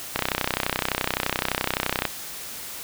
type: click train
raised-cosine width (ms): 0.3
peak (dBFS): -5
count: 61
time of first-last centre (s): 0.16-2.053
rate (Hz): 31.7
effects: white hiss -36 dBFS RMS until 2.83 s